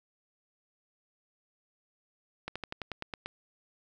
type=slowing click train; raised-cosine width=0.3 ms; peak=-20 dBFS; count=9; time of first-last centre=2.48-3.26 s; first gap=76 ms; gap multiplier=1.07; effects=none